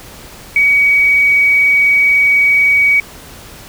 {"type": "tone with quantisation", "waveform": "sine", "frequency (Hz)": 2261, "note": "C#7", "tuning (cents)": 34, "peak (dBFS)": -7, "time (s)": [0.56, 3], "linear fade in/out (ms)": 2, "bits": 6, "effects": ["pink hiss -35 dBFS RMS until 3.68 s"]}